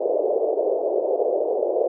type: band-pass noise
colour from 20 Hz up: pink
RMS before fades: -22 dBFS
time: 0-1.88 s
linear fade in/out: 10 ms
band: 400 to 640 Hz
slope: 48 dB/octave
effects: none